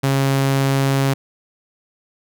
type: tone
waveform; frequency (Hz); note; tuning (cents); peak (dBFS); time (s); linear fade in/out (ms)
sawtooth; 136.4; C#3; -28; -11; 0.03-1.14; 10
effects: none